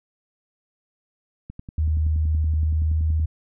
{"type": "click train", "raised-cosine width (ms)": 5, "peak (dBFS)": -23, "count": 19, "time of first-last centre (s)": [1.5, 3.198], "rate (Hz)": 10.6}
{"type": "tone with pitch glide", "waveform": "sine", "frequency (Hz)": [77.78, 78.68], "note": ["D#2", "D#2"], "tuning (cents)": [0, 20], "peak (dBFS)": -18, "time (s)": [1.78, 3.26], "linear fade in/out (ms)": 10, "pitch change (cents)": 20, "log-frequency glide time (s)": [2.6, 2.95]}
{"effects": []}